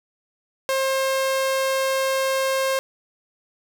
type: tone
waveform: sawtooth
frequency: 533 Hz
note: C5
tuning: 32 cents sharp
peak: -16 dBFS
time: 0.69-2.79 s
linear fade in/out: 0 ms
effects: none